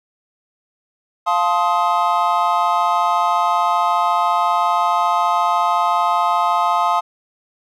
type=chord; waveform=triangle; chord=F dominant seventh; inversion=none; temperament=just; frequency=698.5 / 873.1 / 1047.7 / 1257.2 Hz; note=F5 / A5 / C6 / Eb6; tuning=0 / -14 / +2 / +18 cents; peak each=-18 dBFS; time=1.26-7.01 s; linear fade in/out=20 ms; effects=none